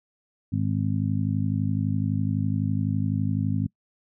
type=harmonic tone; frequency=51.91 Hz; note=G#1; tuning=in tune; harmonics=2 / 3 / 4 / 5; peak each=-26 / -28 / -29 / -30 dBFS; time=0.52-3.67 s; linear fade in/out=10 ms; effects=noise-tail reverb RT60 0.1 s tail -24 dB re dry